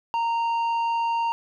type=tone with tanh clipping; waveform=triangle; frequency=926 Hz; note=A#5; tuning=12 cents flat; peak=-23 dBFS; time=0.14-1.32 s; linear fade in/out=0 ms; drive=11 dB; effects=none